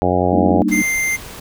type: harmonic tone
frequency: 90.4 Hz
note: F#2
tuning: 40 cents flat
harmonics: 1 / 2 / 3 / 4 / 5 / 6 / 7 / 8 / 9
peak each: -22 / -22 / -22 / -22 / -22 / -22 / -22 / -22 / -22 dBFS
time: 0.02-0.62 s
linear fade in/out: 0 ms
type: chord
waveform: sine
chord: Eb major seventh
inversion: first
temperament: equal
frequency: 196 / 233.1 / 293.7 / 311.1 Hz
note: G3 / Bb3 / D4 / Eb4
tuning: 0 / 0 / 0 / 0 cents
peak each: -20 dBFS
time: 0.33-0.82 s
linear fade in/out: 2 ms
type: noise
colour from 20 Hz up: pink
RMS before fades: -34 dBFS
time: 0.68-1.4 s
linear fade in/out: 5 ms
type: tone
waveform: square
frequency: 2093 Hz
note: C7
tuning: in tune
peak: -17 dBFS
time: 0.71-1.17 s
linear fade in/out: 20 ms
effects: none

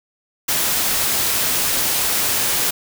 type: noise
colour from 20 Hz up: white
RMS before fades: -19 dBFS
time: 0.48-2.71 s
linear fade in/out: 10 ms
effects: none

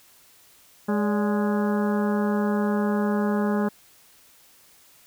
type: harmonic tone with a mistuned harmonic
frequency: 207.7 Hz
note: G#3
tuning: in tune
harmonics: 1 / 2 / 3 / 4 / 5 / 6 / 7 / 8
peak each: -22 / -28 / -32 / -34 / -36 / -38 / -39 / -40 dBFS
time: 0.88-3.69 s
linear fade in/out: 10 ms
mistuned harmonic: 3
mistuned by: -110 cents
effects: white hiss -55 dBFS RMS until 5.06 s

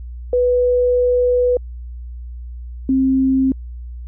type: tone pair in turn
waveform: sine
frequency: 494 / 264.6 Hz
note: B4 / C4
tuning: 0 / +20 cents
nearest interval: major seventh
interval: 1080 cents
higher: first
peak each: -12 dBFS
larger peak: neither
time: 0.33-1.57 / 2.89-3.52 s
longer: first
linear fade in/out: 2 ms
effects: added 60 Hz sine -28 dBFS peak until 4.07 s

